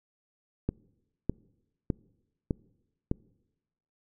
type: click train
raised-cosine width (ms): 3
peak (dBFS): -14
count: 5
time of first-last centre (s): 0.69-3.114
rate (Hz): 1.65
effects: noise-tail reverb RT60 1.0 s tail -25 dB re dry